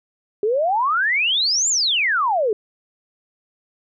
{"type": "exponential two-way sweep", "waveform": "sine", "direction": "up then down", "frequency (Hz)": [400, 7459, 400], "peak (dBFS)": -16, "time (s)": [0.43, 2.53], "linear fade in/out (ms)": 2, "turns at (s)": 1.69, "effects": []}